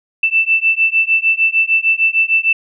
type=beating tone pair; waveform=sine; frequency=2655 / 2661.6 Hz; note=E7 / E7; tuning=+12 / +16 cents; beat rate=6.6 Hz; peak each=-14 dBFS; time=0.23-2.53 s; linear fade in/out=5 ms; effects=none